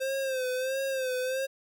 square tone with vibrato, 523.3 Hz, C5, in tune, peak -29 dBFS, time 0-1.47 s, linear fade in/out 20 ms, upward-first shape sine, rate 1.5 Hz, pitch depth 62 cents each way, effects none

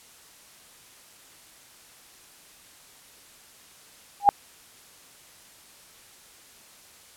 sine tone with exponential growth, 811 Hz, G#5, 41 cents flat, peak -7 dBFS, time 4.2-4.29 s, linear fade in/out 0 ms, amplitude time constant 18 ms, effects white hiss -52 dBFS RMS until 7.16 s + low-pass 12000 Hz 12 dB/octave

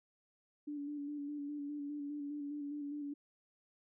sine tone with vibrato, 290 Hz, D4, 22 cents flat, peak -39 dBFS, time 0.67-3.14 s, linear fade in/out 10 ms, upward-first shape square, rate 4.9 Hz, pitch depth 26 cents each way, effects none

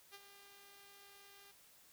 5% pulse tone with ADSR envelope, 400 Hz, G4, 35 cents sharp, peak -39 dBFS, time 0.11-1.52 s, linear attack 35 ms, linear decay 33 ms, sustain -10 dB, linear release 14 ms, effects white hiss -65 dBFS RMS until 1.92 s

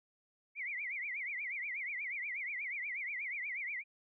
sine tone with vibrato, 2166 Hz, C#7, 41 cents flat, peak -37 dBFS, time 0.55-3.84 s, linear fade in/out 50 ms, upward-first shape triangle, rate 8.3 Hz, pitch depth 220 cents each way, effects none

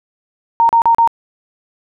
sine tone bursts, 924 Hz, A#5, 16 cents flat, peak -7 dBFS, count 4, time 0.6-1.075 s, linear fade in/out 0 ms, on 91 ms, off 37 ms, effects none

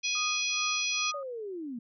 harmonic tone, 833 Hz, G#5, 5 cents sharp, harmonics 3 / 4 / 5 / 6 / 7, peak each -31 / -35 / -37 / -38 / -34 dBFS, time 0.03-1.12 s, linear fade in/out 20 ms
sine tone with tremolo, 1237 Hz, D#6, 10 cents flat, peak -33 dBFS, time 0.15-1.23 s, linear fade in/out 2 ms, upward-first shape sine, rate 2.4 Hz, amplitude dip 100%
sine linear sweep, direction down, 587.3 to 223.6 Hz, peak -35 dBFS, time 1.14-1.79 s, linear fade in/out 5 ms
effects none

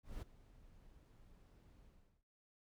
brown noise with ADSR envelope, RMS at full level -44 dBFS, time 0.03-2.24 s, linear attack 190 ms, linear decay 13 ms, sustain -19 dB, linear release 390 ms, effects none

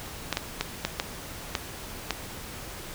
clicks, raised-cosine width 0.2 ms, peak -8 dBFS, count 7, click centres 0.327 / 0.371 / 0.61 / 0.85 / 0.999 / 1.552 / 2.107 s, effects pink hiss -40 dBFS RMS until 2.94 s

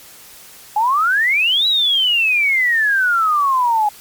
sine exponential two-way sweep, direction up then down, 821 to 3951 to 821 Hz, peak -12 dBFS, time 0.76-3.89 s, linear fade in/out 5 ms, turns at 1.67 s, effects white hiss -41 dBFS RMS until 4 s + MP3 96 kbps

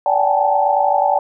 sine tone cluster, 579 / 755 / 783 / 834 / 886 Hz, D5 / F#5 / G5 / G#5 / A5, -25 / +35 / -2 / +7 / +12 cents, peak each -19 dBFS, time 0.06-1.19 s, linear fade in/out 2 ms, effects none

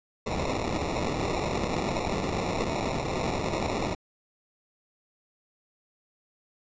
white noise with sample-and-hold, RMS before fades -29 dBFS, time 0.26-3.95 s, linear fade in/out 10 ms, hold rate 1575 Hz, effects resampled to 16000 Hz

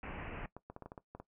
pink low-pass noise, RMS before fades -44 dBFS, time 0.03-0.46 s, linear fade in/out 2 ms, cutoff 2800 Hz, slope 96 dB/octave
clicks, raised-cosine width 1 ms, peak -32 dBFS, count 9, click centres 0.566 / 0.7 / 0.764 / 0.823 / 0.86 / 0.919 / 0.978 / 1.15 / 1.2 s
effects noise-tail reverb RT60 0.1 s tail -17 dB re dry

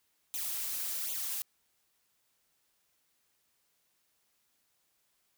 blue noise with flanger, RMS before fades -36 dBFS, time 0.34-1.42 s, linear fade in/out 0 ms, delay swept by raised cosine 0.28 to 5.38 ms, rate 1.3 Hz, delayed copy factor +0.85, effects white hiss -75 dBFS RMS until 5.37 s

